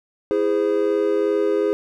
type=chord; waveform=triangle; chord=E augmented; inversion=none; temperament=just; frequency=329.6 / 412 / 515 Hz; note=E4 / G#4 / B#4; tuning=0 / -14 / -28 cents; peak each=-22 / -17 / -22 dBFS; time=0.31-1.73 s; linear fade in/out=0 ms; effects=none